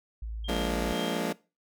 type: tone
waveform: sine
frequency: 55 Hz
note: A1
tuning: in tune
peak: -33 dBFS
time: 0.22-0.93 s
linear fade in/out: 5 ms
type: tone with tremolo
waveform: sine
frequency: 3200 Hz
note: G7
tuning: 35 cents sharp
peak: -36 dBFS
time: 0.44-1.21 s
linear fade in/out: 5 ms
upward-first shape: sine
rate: 2.1 Hz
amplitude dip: 100%
type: chord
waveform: 20% pulse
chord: Bb dominant seventh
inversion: second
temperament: just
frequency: 174.81 / 209.8 / 233.1 / 291.4 Hz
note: F3 / Ab3 / Bb3 / D4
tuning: +2 / +18 / 0 / -13 cents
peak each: -29 dBFS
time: 0.48-1.33 s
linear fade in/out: 10 ms
effects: noise-tail reverb RT60 0.3 s tail -21 dB re dry